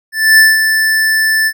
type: tone with ADSR envelope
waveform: square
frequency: 1760 Hz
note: A6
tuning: in tune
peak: -3 dBFS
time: 0.12-1.53 s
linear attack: 260 ms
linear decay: 190 ms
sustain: -7 dB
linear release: 62 ms
effects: none